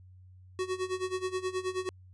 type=tone with tremolo; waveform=square; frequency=371.7 Hz; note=F#4; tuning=8 cents sharp; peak=-29 dBFS; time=0.59-1.89 s; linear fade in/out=0 ms; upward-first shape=sine; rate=9.4 Hz; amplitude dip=85%; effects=added 92 Hz sine -51 dBFS peak until 2.13 s + resampled to 22050 Hz

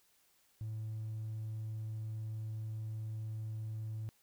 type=tone; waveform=triangle; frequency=109.4 Hz; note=A2; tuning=9 cents flat; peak=-35 dBFS; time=0.61-4.09 s; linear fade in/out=0 ms; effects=tanh soft clip ceiling -34 dBFS + white hiss -71 dBFS RMS until 4.22 s

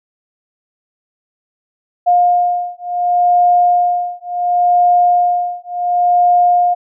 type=beating tone pair; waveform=sine; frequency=709 / 709.7 Hz; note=F5 / F5; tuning=+26 / +28 cents; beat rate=0.7 Hz; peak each=-13 dBFS; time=2.06-6.75 s; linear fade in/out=20 ms; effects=none

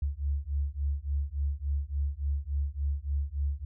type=beating tone pair; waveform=sine; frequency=69.3 / 72.8 Hz; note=C#2 / D2; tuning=0 / -15 cents; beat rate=3.5 Hz; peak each=-31 dBFS; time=0.02-3.65 s; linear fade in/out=5 ms; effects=none

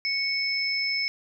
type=tone pair together; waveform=sine; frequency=2217 / 5238 Hz; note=C#7 / E8; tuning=0 / -12 cents; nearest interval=octave + minor third; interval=1488 cents; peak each=-27 dBFS; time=0.05-1.08 s; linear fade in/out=0 ms; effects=none

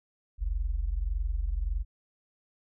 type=tone pair together; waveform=sine; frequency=43.95 / 65.6 Hz; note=F1 / C2; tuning=+12 / +5 cents; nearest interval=perfect fifth; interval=693 cents; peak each=-28 / -33 dBFS; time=0.38-1.85 s; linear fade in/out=50 ms; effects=none

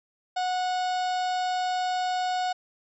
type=harmonic tone; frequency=733 Hz; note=F#5; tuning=16 cents flat; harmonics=1 / 2 / 3 / 4 / 5 / 6 / 7 / 8 / 10; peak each=-25 / -37 / -45 / -42 / -42 / -42 / -45 / -53 / -49 dBFS; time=0.36-2.53 s; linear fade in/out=10 ms; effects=none

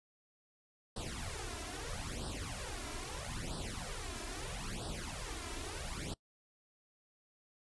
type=noise with flanger; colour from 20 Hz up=pink; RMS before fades=-42 dBFS; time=0.96-6.14 s; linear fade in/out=5 ms; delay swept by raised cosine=0.22 to 3.02 ms; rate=0.77 Hz; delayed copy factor=+0.9; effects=noise-tail reverb RT60 0.1 s tail -23 dB re dry + resampled to 24000 Hz

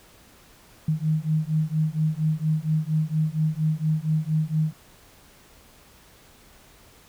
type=beating tone pair; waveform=sine; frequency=154 / 158.3 Hz; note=D#3 / D#3; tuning=-17 / +30 cents; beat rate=4.3 Hz; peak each=-24 dBFS; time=0.88-4.73 s; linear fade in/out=5 ms; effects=pink hiss -53 dBFS RMS until 7.08 s

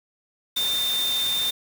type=tone in noise; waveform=sine; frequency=3608 Hz; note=A7; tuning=43 cents sharp; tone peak=-22 dBFS; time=0.56-1.51 s; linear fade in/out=10 ms; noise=white; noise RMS=-31 dBFS; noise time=0.56-1.51 s; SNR=+6 dB; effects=none

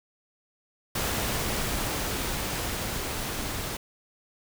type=noise with level ramp; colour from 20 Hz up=pink; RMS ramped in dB=-28 to -33 dBFS; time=0.95-3.77 s; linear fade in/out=5 ms; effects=none

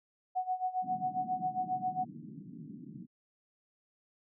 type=tone with tremolo; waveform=sine; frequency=740 Hz; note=F#5; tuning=in tune; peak=-28 dBFS; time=0.35-2.05 s; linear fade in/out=20 ms; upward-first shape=sine; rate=7.4 Hz; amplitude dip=85%
type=band-pass noise; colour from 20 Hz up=pink; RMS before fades=-47 dBFS; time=0.81-3.07 s; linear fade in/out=50 ms; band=140 to 300 Hz; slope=48 dB/octave
effects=none

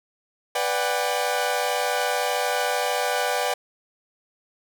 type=chord; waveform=sawtooth; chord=G major seventh; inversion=first; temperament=equal with one note detuned; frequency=493.9 / 587.3 / 740 / 800 Hz; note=B4 / D5 / F#5 / G5; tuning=0 / 0 / 0 / +35 cents; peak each=-24 dBFS; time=0.55-3.54 s; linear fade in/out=5 ms; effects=none

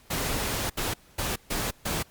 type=noise bursts at uneven times; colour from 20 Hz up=pink; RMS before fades=-29 dBFS; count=5; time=0.1-0.7 / 0.77-0.94 / 1.18-1.36 / 1.5-1.71 / 1.85-2.03 s; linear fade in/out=10 ms; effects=pink hiss -57 dBFS RMS until 2.1 s + Opus 48 kbps

